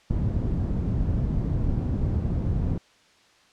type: low-pass noise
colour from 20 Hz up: white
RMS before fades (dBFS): -25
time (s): 0.1-2.78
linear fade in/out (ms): 5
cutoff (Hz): 130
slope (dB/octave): 12
effects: white hiss -58 dBFS RMS until 3.52 s + low-pass 5000 Hz 12 dB/octave